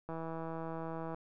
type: click train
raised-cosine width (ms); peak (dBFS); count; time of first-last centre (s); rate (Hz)
1; -28; 173; 0.09-1.145; 163
effects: none